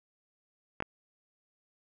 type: clicks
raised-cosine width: 0.5 ms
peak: -17 dBFS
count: 2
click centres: 0.804 / 0.824 s
effects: none